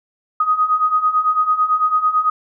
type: beating tone pair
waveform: sine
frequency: 1244.5 / 1253.5 Hz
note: D#6 / D#6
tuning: 0 / +12 cents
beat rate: 9 Hz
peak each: -19 / -15 dBFS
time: 0.4-2.3 s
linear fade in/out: 5 ms
effects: none